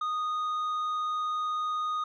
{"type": "tone with tanh clipping", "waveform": "sine", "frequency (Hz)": 1238, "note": "D#6", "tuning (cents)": -9, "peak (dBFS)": -29, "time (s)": [0.01, 2.04], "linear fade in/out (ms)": 5, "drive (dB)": 5, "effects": []}